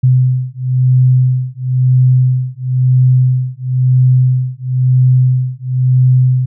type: beating tone pair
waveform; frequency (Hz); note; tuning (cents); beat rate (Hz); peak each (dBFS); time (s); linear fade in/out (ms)
sine; 127.3 / 128.29; C3 / C3; -47 / -34; 0.99; -11; 0.03-6.46; 10
effects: none